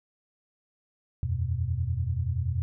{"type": "chord", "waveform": "sine", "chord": "E suspended second", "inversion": "none", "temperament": "just", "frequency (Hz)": [82.41, 92.71, 123.61], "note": ["E2", "F#2", "B2"], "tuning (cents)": [0, 4, 2], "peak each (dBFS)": -30, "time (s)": [1.23, 2.62], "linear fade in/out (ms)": 0, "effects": []}